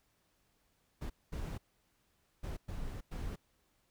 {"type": "noise bursts at uneven times", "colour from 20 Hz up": "brown", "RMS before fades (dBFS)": -40, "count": 5, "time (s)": [[1.01, 1.1], [1.32, 1.58], [2.43, 2.57], [2.68, 3.01], [3.11, 3.36]], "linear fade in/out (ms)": 10, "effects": ["pink hiss -75 dBFS RMS until 3.9 s"]}